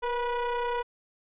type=ring-modulated tone; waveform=square; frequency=246.1 Hz; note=B3; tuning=6 cents flat; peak=-25 dBFS; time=0.02-0.83 s; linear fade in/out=20 ms; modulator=723 Hz; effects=resampled to 8000 Hz